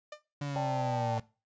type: tone with exponential decay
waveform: sawtooth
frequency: 600 Hz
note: D5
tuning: 37 cents sharp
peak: -34 dBFS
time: 0.12-0.22 s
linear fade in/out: 5 ms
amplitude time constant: 20 ms
type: linear sweep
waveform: 35% pulse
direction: down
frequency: 145.3 to 112.2 Hz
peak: -31 dBFS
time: 0.41-1.2 s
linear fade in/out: 5 ms
type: chord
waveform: sine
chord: D suspended fourth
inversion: none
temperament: just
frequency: 587.3 / 783.1 / 881 Hz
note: D5 / G5 / A5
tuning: 0 / -2 / +2 cents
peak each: -35 / -34 / -37 dBFS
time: 0.56-1.18 s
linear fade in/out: 0 ms
effects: noise-tail reverb RT60 0.3 s tail -19 dB re dry + resampled to 16000 Hz